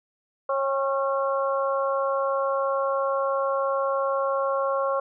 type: harmonic tone with a mistuned harmonic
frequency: 273 Hz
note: C#4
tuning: 26 cents flat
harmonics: 2 / 3 / 4 / 5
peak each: -24 / -35 / -27 / -33 dBFS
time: 0.49-5 s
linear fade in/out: 5 ms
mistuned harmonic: 3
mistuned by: -34 cents
effects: none